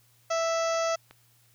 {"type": "harmonic tone", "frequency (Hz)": 659.3, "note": "E5", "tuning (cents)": 0, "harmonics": [1, 2, 3, 4, 5, 6, 7, 8, 9, 10], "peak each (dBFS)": [-26, -31, -39, -41, -44, -49, -43, -43, -40, -43], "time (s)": [0.3, 0.96], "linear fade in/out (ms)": 10}
{"type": "clicks", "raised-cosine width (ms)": 0.3, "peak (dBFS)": -31, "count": 2, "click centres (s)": [0.744, 1.11]}
{"effects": ["added 118 Hz sine -64 dBFS peak until 1.54 s", "white hiss -64 dBFS RMS until 1.54 s"]}